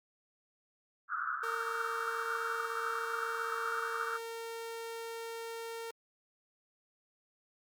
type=band-pass noise; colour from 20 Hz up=pink; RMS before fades=-37 dBFS; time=1.08-4.19 s; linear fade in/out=50 ms; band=1200 to 1500 Hz; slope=96 dB/octave
type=tone; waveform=sawtooth; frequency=458.2 Hz; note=A#4; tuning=30 cents flat; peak=-36 dBFS; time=1.43-5.91 s; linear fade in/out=5 ms
effects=Opus 48 kbps